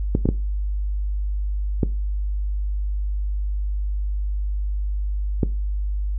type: clicks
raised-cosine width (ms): 3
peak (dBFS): -5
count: 5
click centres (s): 0.151 / 0.256 / 0.289 / 1.832 / 5.432
effects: noise-tail reverb RT60 0.3 s tail -18 dB re dry + added 50 Hz sine -21 dBFS peak until 6.18 s